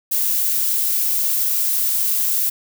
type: noise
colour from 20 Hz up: violet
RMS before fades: -19 dBFS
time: 0.11-2.5 s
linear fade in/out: 10 ms
effects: none